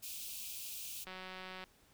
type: high-pass noise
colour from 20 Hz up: white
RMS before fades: -45 dBFS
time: 0.02-1.05 s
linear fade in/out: 20 ms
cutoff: 2400 Hz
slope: 96 dB/octave
type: click train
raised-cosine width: 0.3 ms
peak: -31 dBFS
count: 107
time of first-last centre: 1.07-1.64 s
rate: 186 Hz
effects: pink hiss -67 dBFS RMS until 1.93 s